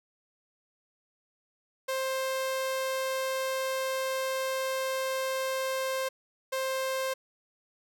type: tone bursts at uneven times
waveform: sawtooth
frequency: 527 Hz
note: C5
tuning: 12 cents sharp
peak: -25 dBFS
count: 2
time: 1.88-6.09 / 6.52-7.14 s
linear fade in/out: 10 ms
effects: none